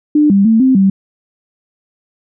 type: tone with pitch steps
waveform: sine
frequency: 299 / 197.9 / 223.5 / 261.3 / 193.7 Hz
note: D4 / G3 / A3 / C4 / G3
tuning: +31 / +17 / +27 / -2 / -20 cents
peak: -6 dBFS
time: 0.15-0.9 s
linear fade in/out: 5 ms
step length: 150 ms
effects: none